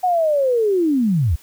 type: linear sweep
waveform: sine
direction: down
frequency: 746 to 64.1 Hz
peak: -14 dBFS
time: 0.03-1.36 s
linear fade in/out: 10 ms
effects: white hiss -49 dBFS RMS until 1.42 s